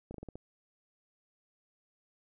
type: slowing click train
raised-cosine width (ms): 2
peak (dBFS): -30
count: 6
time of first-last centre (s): 0.11-0.356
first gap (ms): 33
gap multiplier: 1.2
effects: none